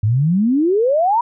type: exponential sweep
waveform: sine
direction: up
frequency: 99.9 to 980 Hz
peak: -12 dBFS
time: 0.03-1.21 s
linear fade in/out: 5 ms
effects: none